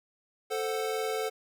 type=chord; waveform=square; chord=F# diminished; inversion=first; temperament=equal; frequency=440 / 523.3 / 740 Hz; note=A4 / C5 / F#5; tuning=0 / 0 / 0 cents; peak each=-32 / -37 / -37 dBFS; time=0.5-1.3 s; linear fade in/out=20 ms; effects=none